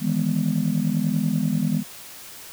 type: chord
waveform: sine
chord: E major seventh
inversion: third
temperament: just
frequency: 154.51 / 164.81 / 206 / 247.2 Hz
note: D#3 / E3 / G#3 / B3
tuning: -12 / 0 / -14 / +2 cents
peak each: -26 / -24 / -23 / -25 dBFS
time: 0-1.84 s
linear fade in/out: 50 ms
effects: tanh soft clip ceiling -12 dBFS + white hiss -41 dBFS RMS until 2.52 s